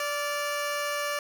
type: tone pair together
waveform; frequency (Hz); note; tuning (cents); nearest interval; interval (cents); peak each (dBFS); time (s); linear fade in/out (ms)
15% pulse; 582.5 / 1395; D5 / F6; -14 / -2; octave + minor third; 1512; -22 / -32; 0-1.19; 2
effects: none